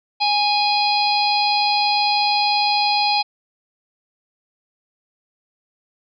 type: harmonic tone with a mistuned harmonic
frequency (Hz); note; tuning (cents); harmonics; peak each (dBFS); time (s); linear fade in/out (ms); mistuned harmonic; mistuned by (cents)
827; G#5; -8; 1 / 3 / 4 / 5 / 6; -18 / -24 / -29 / -22 / -24; 0.2-3.23; 20; 6; -25
effects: none